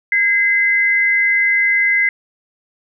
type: tone pair together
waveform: sine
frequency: 1632.3 / 2050 Hz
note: G#6 / C7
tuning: -30 / -36 cents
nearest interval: major third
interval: 394 cents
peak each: -21 / -12 dBFS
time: 0.12-2.09 s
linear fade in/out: 2 ms
effects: none